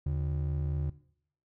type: ring-modulated tone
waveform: triangle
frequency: 110 Hz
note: A2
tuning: in tune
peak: -23 dBFS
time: 0.06-0.9 s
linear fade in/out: 5 ms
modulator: 32.2 Hz
effects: noise-tail reverb RT60 0.6 s tail -18 dB re dry